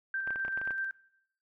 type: tone with tremolo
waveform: sine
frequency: 1568 Hz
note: G6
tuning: in tune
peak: -30 dBFS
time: 0.14-0.91 s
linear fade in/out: 2 ms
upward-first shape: square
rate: 7.8 Hz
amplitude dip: 30%
type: clicks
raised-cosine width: 0.5 ms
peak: -27 dBFS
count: 9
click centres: 0.275 / 0.306 / 0.359 / 0.45 / 0.481 / 0.575 / 0.615 / 0.675 / 0.707 s
effects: noise-tail reverb RT60 0.7 s tail -19 dB re dry